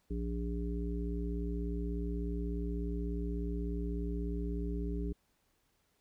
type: harmonic tone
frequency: 58.27 Hz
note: A#1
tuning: in tune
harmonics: 1 / 3 / 5 / 7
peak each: -35 / -40 / -42 / -43 dBFS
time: 0.1-5.13 s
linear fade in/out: 10 ms
effects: pink hiss -75 dBFS RMS until 6 s